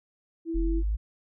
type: tone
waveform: sine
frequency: 329.6 Hz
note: E4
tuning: in tune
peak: -28 dBFS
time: 0.45-0.83 s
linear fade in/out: 50 ms
type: exponential sweep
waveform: sine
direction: up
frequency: 40 to 55.6 Hz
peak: -24 dBFS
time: 0.54-0.97 s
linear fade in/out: 20 ms
effects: none